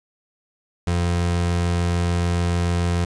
30% pulse tone, 86.8 Hz, F2, 10 cents flat, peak -16 dBFS, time 0.87-3.05 s, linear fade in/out 5 ms, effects resampled to 22050 Hz + 8-bit

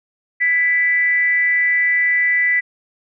sine tone with frequency modulation, 1982 Hz, B6, 6 cents sharp, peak -13 dBFS, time 0.4-2.61 s, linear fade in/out 20 ms, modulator 322 Hz, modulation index 0.32, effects none

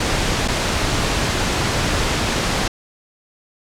pink noise with dropouts, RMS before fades -19 dBFS, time 0-2.68 s, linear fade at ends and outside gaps 5 ms, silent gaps 0.478-0.482 s, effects low-pass 7000 Hz 12 dB/octave

